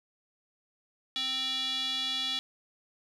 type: tone with band-pass filter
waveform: square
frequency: 261.6 Hz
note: C4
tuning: in tune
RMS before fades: -32 dBFS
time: 1.16-2.39 s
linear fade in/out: 0 ms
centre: 3600 Hz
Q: 9
effects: none